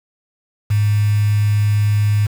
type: tone with quantisation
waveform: sine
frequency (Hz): 104.2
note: G#2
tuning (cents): +6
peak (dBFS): -12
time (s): 0.7-2.27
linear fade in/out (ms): 10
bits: 5
effects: none